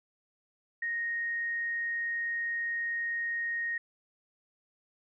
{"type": "tone", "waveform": "sine", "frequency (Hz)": 1864.7, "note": "A#6", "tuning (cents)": 0, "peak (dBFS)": -30, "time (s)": [0.82, 3.78], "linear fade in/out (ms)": 5, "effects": []}